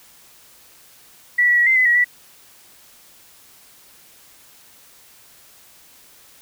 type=tone with pitch steps; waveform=sine; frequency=1952 / 1939 / 1923 / 2076 / 2018 / 1912 / 1957 Hz; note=B6 / B6 / B6 / C7 / B6 / A#6 / B6; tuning=-21 / -32 / -47 / -14 / +37 / +43 / -16 cents; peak=-12 dBFS; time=1.38-2.045 s; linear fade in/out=10 ms; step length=95 ms; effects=white hiss -49 dBFS RMS until 6.41 s